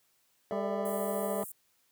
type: chord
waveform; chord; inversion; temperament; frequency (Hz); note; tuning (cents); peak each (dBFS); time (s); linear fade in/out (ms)
triangle; A suspended fourth; none; just; 440 / 586.7 / 660; A4 / D5 / E5; 0 / -2 / +2; -35; 0.51-1.43; 0
type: harmonic tone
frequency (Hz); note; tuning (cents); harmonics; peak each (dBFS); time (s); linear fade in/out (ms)
200.1; G3; +36; 1 / 2 / 3 / 4 / 5 / 6; -37 / -40 / -42 / -43 / -44 / -45; 0.52-1.44; 2
type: high-pass noise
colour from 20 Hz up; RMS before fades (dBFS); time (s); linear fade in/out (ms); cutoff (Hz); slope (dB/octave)
pink; -44; 0.85-1.52; 5; 8300; 48
effects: white hiss -71 dBFS RMS until 1.91 s + high-pass 60 Hz 12 dB/octave